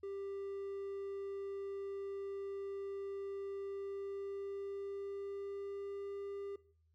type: tone with pitch glide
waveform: triangle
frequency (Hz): 395 to 399.1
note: G4 to G4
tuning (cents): +13 to +31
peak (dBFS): -39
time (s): 0.03-6.56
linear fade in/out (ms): 5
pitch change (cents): +18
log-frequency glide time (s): 3.62-6.13
effects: noise-tail reverb RT60 0.6 s tail -20 dB re dry + added 80 Hz sine -70 dBFS peak until 6.94 s